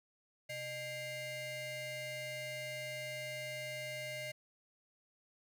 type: ring-modulated tone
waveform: 35% pulse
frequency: 740 Hz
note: F#5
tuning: in tune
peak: -36 dBFS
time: 0.49-4.32 s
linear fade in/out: 10 ms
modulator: 1350 Hz
effects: 13-bit